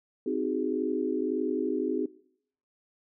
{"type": "chord", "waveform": "sine", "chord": "Ab dominant seventh", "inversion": "first", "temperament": "just", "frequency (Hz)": [259.6, 311.5, 373.8, 415.3], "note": ["C4", "Eb4", "Gb4", "Ab4"], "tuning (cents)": [-13, 2, 18, 0], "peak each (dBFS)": -32, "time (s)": [0.26, 2.06], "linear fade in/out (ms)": 5, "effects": ["noise-tail reverb RT60 0.7 s tail -22 dB re dry"]}